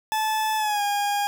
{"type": "tone with pitch glide", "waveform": "40% pulse", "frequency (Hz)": [869, 815.5], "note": ["A5", "G#5"], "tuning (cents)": [-22, -32], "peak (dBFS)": -21, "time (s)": [0.12, 1.27], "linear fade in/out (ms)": 0, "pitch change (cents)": -110, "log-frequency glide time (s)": [0.57, 0.82], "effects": []}